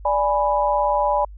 sine chord, G# diminished, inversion second, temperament equal, 587.3 / 830.6 / 987.8 Hz, D5 / G#5 / B5, 0 / 0 / 0 cents, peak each -21 dBFS, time 0.05-1.25 s, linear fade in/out 5 ms, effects added 50 Hz sine -36 dBFS peak until 1.37 s

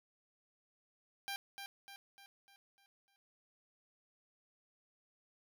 10% pulse tone with echo, 793 Hz, G5, 20 cents sharp, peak -31 dBFS, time 1.28-1.36 s, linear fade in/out 0 ms, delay 300 ms, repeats 6, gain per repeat -6 dB, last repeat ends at 3.16 s, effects none

